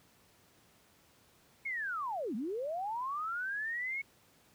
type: linear two-way sweep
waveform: sine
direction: down then up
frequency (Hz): 2217 to 196.9 to 2217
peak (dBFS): -34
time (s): 1.65-4.02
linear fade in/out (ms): 10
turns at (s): 2.35
effects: pink hiss -65 dBFS RMS until 4.54 s + high-pass 80 Hz 12 dB/octave